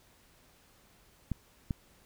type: clicks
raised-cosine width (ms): 5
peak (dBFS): -19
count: 2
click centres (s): 1.317 / 1.708
effects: pink hiss -63 dBFS RMS until 2.05 s